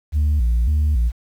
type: tone with vibrato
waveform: sine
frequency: 66 Hz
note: C2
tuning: 16 cents sharp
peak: -12 dBFS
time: 0.12-1.12 s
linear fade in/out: 50 ms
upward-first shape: square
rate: 1.8 Hz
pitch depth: 220 cents each way
effects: tanh soft clip ceiling -13 dBFS + 8-bit